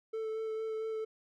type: tone with vibrato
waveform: triangle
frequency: 441 Hz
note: A4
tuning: 4 cents sharp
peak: -32 dBFS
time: 0.13-1.05 s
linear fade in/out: 10 ms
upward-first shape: sine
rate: 4.4 Hz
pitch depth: 13 cents each way
effects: none